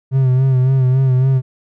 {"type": "tone with vibrato", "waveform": "triangle", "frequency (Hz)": 130.6, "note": "C3", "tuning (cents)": -3, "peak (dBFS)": -8, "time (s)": [0.11, 1.42], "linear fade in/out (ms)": 50, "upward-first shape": "sine", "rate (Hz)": 3.6, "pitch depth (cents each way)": 49, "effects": []}